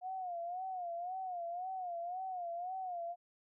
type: tone with vibrato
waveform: sine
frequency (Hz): 719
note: F#5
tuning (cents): -50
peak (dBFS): -38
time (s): 0.01-3.16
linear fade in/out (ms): 50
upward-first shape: sine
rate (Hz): 1.9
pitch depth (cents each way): 99
effects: none